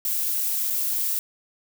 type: noise with dropouts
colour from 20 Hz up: violet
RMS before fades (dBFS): -25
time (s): 0.05-1.19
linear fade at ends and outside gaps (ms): 1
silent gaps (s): 0.701-0.705
effects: none